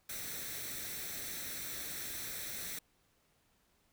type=noise with comb filter; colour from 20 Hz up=white; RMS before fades=-42 dBFS; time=0.09-2.79 s; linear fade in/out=5 ms; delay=0.51 ms; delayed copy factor=+0.6; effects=pink hiss -73 dBFS RMS until 3.92 s